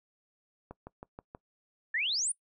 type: click train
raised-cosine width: 1 ms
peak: -29 dBFS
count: 5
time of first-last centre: 0.71-1.349 s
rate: 6.26 Hz
type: exponential sweep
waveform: sine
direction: up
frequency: 1700 to 9956 Hz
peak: -28 dBFS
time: 1.94-2.32 s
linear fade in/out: 5 ms
effects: noise-tail reverb RT60 0.1 s tail -22 dB re dry